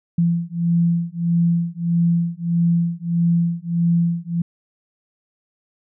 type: beating tone pair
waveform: sine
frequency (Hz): 169.2 / 170.8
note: E3 / F3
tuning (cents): +45 / -38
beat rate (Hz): 1.6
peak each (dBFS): -19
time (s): 0.18-4.42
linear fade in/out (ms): 5
effects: none